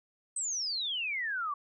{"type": "exponential sweep", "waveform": "sine", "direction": "down", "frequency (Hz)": [8400, 1120], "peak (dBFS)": -31, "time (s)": [0.36, 1.54], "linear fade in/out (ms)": 5, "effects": []}